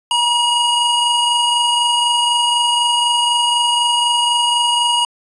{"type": "tone pair together", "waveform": "square", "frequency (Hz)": [954, 2886], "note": ["A#5", "F#7"], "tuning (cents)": [40, -44], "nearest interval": "octave + perfect fifth", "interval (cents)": 1916, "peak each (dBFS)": [-17, -16], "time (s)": [0.11, 5.05], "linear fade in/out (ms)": 2, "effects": ["resampled to 24000 Hz"]}